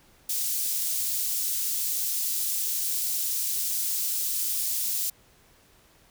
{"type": "high-pass noise", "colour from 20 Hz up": "white", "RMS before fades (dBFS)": -28, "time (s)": [0.29, 5.1], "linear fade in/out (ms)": 5, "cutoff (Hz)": 5400, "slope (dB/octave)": 12, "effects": ["pink hiss -59 dBFS RMS until 6.1 s"]}